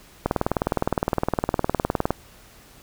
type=click train; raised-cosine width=1 ms; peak=-6 dBFS; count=37; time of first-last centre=0.26-2.106 s; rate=19.5 Hz; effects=pink hiss -50 dBFS RMS until 2.82 s